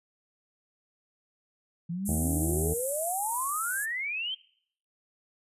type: exponential sweep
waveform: sine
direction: up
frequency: 164.7 to 3200 Hz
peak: -30 dBFS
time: 1.89-4.35 s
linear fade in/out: 10 ms
type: band-pass noise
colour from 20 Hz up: white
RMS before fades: -35 dBFS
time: 2.05-3.86 s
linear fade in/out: 20 ms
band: 7800 to 12000 Hz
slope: 48 dB/octave
type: harmonic tone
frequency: 79.4 Hz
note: D#2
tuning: 36 cents sharp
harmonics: 1 / 2 / 3 / 4 / 5 / 6 / 7 / 8 / 9 / 10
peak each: -30 / -32 / -42 / -39 / -46 / -48 / -47 / -45 / -46 / -48 dBFS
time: 2.08-2.74 s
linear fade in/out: 10 ms
effects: noise-tail reverb RT60 0.6 s tail -21 dB re dry + resampled to 32000 Hz